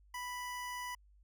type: tone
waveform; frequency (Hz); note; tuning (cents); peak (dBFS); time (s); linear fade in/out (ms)
25% pulse; 987.8; B5; 0; -36; 0.14-0.95; 5
effects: added 50 Hz sine -61 dBFS peak until 1.23 s